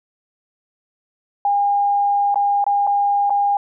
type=tone with dropouts; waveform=sine; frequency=810 Hz; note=G#5; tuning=43 cents flat; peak=-14 dBFS; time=1.45-3.57 s; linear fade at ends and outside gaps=2 ms; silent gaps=2.344-2.357 / 2.642-2.665 / 2.868-2.873 / 3.297-3.304 s; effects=none